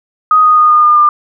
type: tone with pitch steps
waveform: sine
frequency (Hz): 1250 / 1239.9 / 1229.9 / 1220 / 1210.2 / 1200.5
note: D#6 / D#6 / D#6 / D#6 / D#6 / D6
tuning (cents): +8 / -6 / -20 / -34 / -48 / +38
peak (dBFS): -4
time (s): 0.31-1.09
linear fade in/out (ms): 2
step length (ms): 130
effects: none